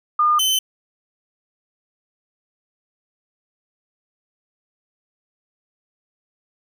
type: tone pair in turn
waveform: sine / sawtooth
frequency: 1214 / 3059 Hz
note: D#6 / G7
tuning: -43 / -43 cents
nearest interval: octave + major third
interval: 1600 cents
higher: second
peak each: -13 dBFS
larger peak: neither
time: 0.19-0.39 / 0.39-0.59 s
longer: neither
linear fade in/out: 5 ms
effects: none